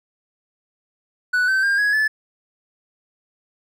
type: tone with pitch steps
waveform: triangle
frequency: 1483 / 1542.4 / 1604.2 / 1668.5 / 1735.3 Hz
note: F#6 / G6 / G6 / G#6 / A6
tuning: +4 / -28 / +40 / +8 / -24 cents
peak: -14 dBFS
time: 1.33-2.08 s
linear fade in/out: 10 ms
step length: 150 ms
effects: none